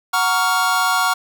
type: chord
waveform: square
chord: Gb major seventh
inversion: none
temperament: equal with one note detuned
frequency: 740 / 932.3 / 1121 / 1396.9 Hz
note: Gb5 / Bb5 / Db6 / F6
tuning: 0 / 0 / +19 / 0 cents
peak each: -23 / -24 / -21 / -20 dBFS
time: 0.13-1.14 s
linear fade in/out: 10 ms
effects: none